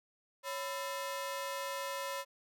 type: ring-modulated tone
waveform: sawtooth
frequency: 779 Hz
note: G5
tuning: 11 cents flat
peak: -30 dBFS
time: 0.43-2.25 s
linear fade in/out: 50 ms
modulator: 225 Hz
effects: none